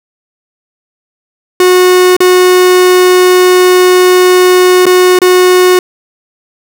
45% pulse tone with dropouts, 364.9 Hz, F#4, 24 cents flat, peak -3 dBFS, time 1.6-5.79 s, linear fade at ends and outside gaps 2 ms, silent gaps 2.166-2.204 / 4.856-4.865 / 5.189-5.217 s, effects none

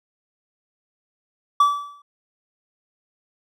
triangle tone with exponential decay, 1154 Hz, D6, 31 cents flat, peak -8 dBFS, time 1.6-2.02 s, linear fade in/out 5 ms, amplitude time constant 91 ms, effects none

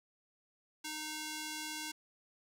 square tone with band-pass filter, 308 Hz, D#4, 17 cents flat, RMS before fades -42 dBFS, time 0.84-1.92 s, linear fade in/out 10 ms, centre 6200 Hz, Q 0.57, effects none

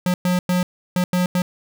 square tone bursts at uneven times, 180.1 Hz, F#3, 46 cents flat, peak -17 dBFS, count 6, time 0.06-0.14 / 0.25-0.39 / 0.49-0.63 / 0.96-1.04 / 1.13-1.26 / 1.35-1.42 s, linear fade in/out 2 ms, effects none

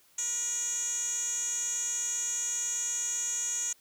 10% pulse tone with band-pass filter, 479 Hz, A#4, 47 cents sharp, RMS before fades -32 dBFS, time 0.18-3.73 s, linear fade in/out 5 ms, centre 6800 Hz, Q 9.2, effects white hiss -63 dBFS RMS until 3.8 s

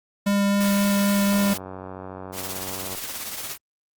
square tone with vibrato, 200.8 Hz, G3, 42 cents sharp, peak -19 dBFS, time 0.26-1.54 s, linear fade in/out 10 ms, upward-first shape triangle, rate 3.8 Hz, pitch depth 8 cents each way
white noise, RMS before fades -31 dBFS, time 0.6-1.58 s, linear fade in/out 10 ms
click train, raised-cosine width 1 ms, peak -22 dBFS, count 153, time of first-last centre 1.33-2.949 s, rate 93.9 Hz
white noise with tremolo, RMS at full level -30 dBFS, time 2.32-3.58 s, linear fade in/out 50 ms, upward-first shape triangle, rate 17 Hz, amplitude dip 55%
effects Opus 48 kbps

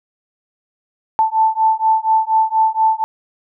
sine beating tone pair, 880 / 884.2 Hz, A5 / A5, 0 / +8 cents, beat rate 4.2 Hz, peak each -15 dBFS, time 1.19-3.04 s, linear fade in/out 0 ms, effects none

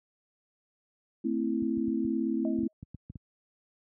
sine chord, A minor, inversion none, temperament equal with one note detuned, 223.7 / 261.6 / 329.6 Hz, A3 / C4 / E4, +29 / 0 / 0 cents, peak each -31 dBFS, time 1.24-2.68 s, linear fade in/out 10 ms
clicks, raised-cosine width 5 ms, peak -28 dBFS, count 10, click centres 1.624 / 1.775 / 1.88 / 2.048 / 2.587 / 2.631 / 2.829 / 2.946 / 3.1 / 3.157 s
sine tone with exponential decay, 629 Hz, D#5, 19 cents sharp, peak -33 dBFS, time 2.45-2.73 s, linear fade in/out 1 ms, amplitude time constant 60 ms
effects high-pass 80 Hz 12 dB/octave

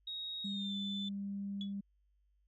sine tone with pitch glide, 3771 to 3518 Hz, A#7 to A7, +19 to -1 cents, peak -39 dBFS, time 0.07-1.09 s, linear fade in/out 5 ms, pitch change -120 cents, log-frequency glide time 0.47-0.75 s
sine tone, 199.3 Hz, G3, 29 cents sharp, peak -37 dBFS, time 0.44-1.81 s, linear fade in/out 10 ms
sine tone with exponential decay, 3395 Hz, G#7, 37 cents sharp, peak -38 dBFS, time 1.61-1.73 s, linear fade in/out 1 ms, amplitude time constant 25 ms
effects tanh soft clip ceiling -29 dBFS + added 50 Hz sine -70 dBFS peak until 2.47 s

